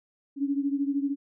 sine beating tone pair, 277.2 / 290.2 Hz, C#4 / D4, 0 / -21 cents, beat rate 13 Hz, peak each -26 / -30 dBFS, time 0.36-1.16 s, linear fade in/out 50 ms, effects none

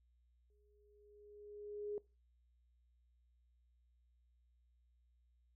sine tone with exponential growth, 414.6 Hz, G#4, 3 cents flat, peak -38 dBFS, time 0.5-1.98 s, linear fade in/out 1 ms, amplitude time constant 320 ms, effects noise-tail reverb RT60 0.3 s tail -23 dB re dry + added 60 Hz sine -70 dBFS peak until 5.55 s

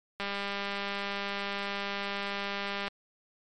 click train, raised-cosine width 0.3 ms, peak -18 dBFS, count 537, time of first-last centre 0.2-2.88 s, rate 200 Hz, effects MP3 48 kbps

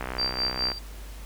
click train, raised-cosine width 0.5 ms, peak -16 dBFS, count 46, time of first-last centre 0.01-0.718 s, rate 63.6 Hz
sine tone with tremolo, 4699 Hz, D8, in tune, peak -23 dBFS, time 0.18-0.79 s, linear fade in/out 10 ms, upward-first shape sine, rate 4.8 Hz, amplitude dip 80%
effects added 50 Hz sine -38 dBFS peak until 1.25 s + pink hiss -48 dBFS RMS until 1.25 s

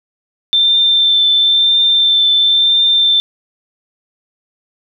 sine tone with vibrato, 3562 Hz, A7, 21 cents sharp, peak -8 dBFS, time 0.53-3.2 s, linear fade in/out 0 ms, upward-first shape triangle, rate 0.98 Hz, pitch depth 16 cents each way, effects none

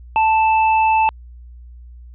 sine tone with tanh clipping, 880 Hz, A5, in tune, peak -14 dBFS, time 0.16-1.09 s, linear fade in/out 0 ms, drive 17 dB, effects added 60 Hz sine -36 dBFS peak until 2.14 s + resampled to 8000 Hz

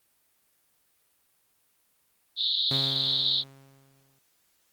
pink band-pass noise, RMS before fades -26 dBFS, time 2.36-3.44 s, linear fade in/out 50 ms, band 3500 to 4200 Hz, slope 96 dB/octave
sawtooth tone with exponential decay, 136 Hz, C#3, 33 cents flat, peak -24 dBFS, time 2.71-4.19 s, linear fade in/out 2 ms, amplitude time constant 320 ms
effects white hiss -69 dBFS RMS until 4.72 s + Opus 32 kbps

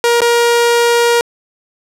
sawtooth tone with dropouts, 472.8 Hz, A#4, 24 cents sharp, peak -5 dBFS, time 0.04-1.21 s, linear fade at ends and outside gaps 1 ms, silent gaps 0.206-0.217 s, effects low-pass 12000 Hz 12 dB/octave

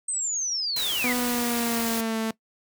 sine linear sweep, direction down, 8372 to 1909 Hz, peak -25 dBFS, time 0.08-1.13 s, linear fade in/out 5 ms
white noise, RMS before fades -31 dBFS, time 0.76-2.01 s, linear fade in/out 5 ms
sawtooth tone with pitch glide, 246.9 to 222.5 Hz, B3 to A3, 0 to +20 cents, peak -21 dBFS, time 1.04-2.31 s, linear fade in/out 2 ms, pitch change -180 cents, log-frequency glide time 1.15-2.17 s
effects noise-tail reverb RT60 0.1 s tail -20 dB re dry

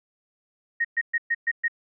sine tone bursts, 1864.7 Hz, A#6, in tune, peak -20 dBFS, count 6, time 0.8-1.682 s, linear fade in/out 10 ms, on 47 ms, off 120 ms, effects none

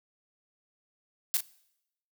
blue noise with echo, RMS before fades -26 dBFS, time 1.34-1.37 s, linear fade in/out 0 ms, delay 36 ms, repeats 1, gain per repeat -8 dB, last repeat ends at 1.406 s, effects noise-tail reverb RT60 0.8 s tail -21 dB re dry

